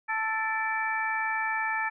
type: harmonic tone with a mistuned harmonic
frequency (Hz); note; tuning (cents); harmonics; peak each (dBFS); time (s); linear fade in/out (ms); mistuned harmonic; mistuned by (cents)
440.7; A4; +3; 2 / 3 / 4 / 5; -31 / -35 / -30 / -34; 0.08-1.9; 20; 5; +85
effects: none